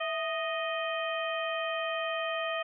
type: harmonic tone with a mistuned harmonic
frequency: 622.3 Hz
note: D#5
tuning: in tune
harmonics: 1 / 2 / 3 / 4 / 5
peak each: -33 / -36 / -38 / -39 / -40 dBFS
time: 0-2.63 s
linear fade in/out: 10 ms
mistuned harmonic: 1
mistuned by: +93 cents
effects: none